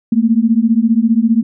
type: beating tone pair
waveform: sine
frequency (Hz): 220 / 235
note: A3 / A#3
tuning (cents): 0 / +14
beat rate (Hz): 15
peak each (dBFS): -12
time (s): 0.12-1.43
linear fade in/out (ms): 5
effects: none